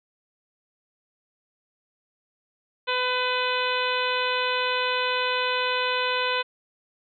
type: harmonic tone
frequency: 502 Hz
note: B4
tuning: 28 cents sharp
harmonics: 1 / 2 / 3 / 4 / 5 / 6 / 7 / 8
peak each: -29 / -28 / -30 / -35 / -30 / -33 / -33 / -36 dBFS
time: 2.87-6.43 s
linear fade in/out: 20 ms
effects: none